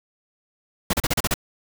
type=noise bursts; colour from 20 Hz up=pink; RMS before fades=-21 dBFS; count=7; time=0.9-1.341 s; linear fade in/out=5 ms; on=33 ms; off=35 ms; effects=none